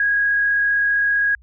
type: tone with frequency modulation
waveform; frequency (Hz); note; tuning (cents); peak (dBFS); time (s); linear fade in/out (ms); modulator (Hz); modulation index
sine; 1648; G#6; -14; -15; 0-1.35; 2; 35.3; 0.45
effects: added 60 Hz sine -46 dBFS peak until 1.42 s